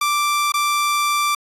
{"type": "tone with dropouts", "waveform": "sawtooth", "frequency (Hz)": 1174.7, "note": "D6", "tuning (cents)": 0, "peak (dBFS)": -13, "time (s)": [0.01, 1.35], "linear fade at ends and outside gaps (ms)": 5, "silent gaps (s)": [0.521, 0.539], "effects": ["resampled to 32000 Hz"]}